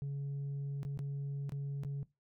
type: tone with dropouts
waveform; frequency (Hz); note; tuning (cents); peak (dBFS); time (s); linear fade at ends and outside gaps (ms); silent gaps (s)
sine; 140.3; C#3; +21; -33; 0.02-2.03; 0; 0.831-0.85 / 0.975-0.991 / 1.494-1.521 / 1.835-1.848
effects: noise-tail reverb RT60 0.2 s tail -20 dB re dry + tanh soft clip ceiling -35 dBFS